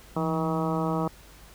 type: harmonic tone with a mistuned harmonic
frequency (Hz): 159.6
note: D#3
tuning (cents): +44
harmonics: 1 / 2 / 3 / 4 / 5 / 6 / 7 / 8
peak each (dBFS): -28 / -31 / -33 / -34 / -35 / -36 / -36 / -37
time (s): 0.16-1.08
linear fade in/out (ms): 5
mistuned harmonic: 1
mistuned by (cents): +89
effects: added 50 Hz sine -52 dBFS peak until 1.54 s + pink hiss -52 dBFS RMS until 1.54 s